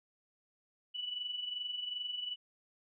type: tone with amplitude modulation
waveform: sine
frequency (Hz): 2960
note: F#7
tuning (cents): 0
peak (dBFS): -34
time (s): 0.94-2.36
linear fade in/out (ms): 20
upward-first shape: sine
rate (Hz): 22.6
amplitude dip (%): 60
effects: none